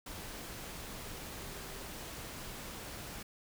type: tone in noise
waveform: sine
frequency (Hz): 392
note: G4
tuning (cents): 0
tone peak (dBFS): -55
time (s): 1.41-1.86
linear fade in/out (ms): 5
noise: pink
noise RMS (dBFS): -45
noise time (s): 0.06-3.23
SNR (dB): -13
effects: none